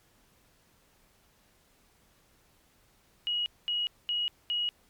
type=tone bursts; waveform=sine; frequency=2900 Hz; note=F#7; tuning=35 cents flat; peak=-27 dBFS; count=4; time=3.27-4.69 s; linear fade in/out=0 ms; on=190 ms; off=220 ms; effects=pink hiss -65 dBFS RMS until 4.89 s + MP3 96 kbps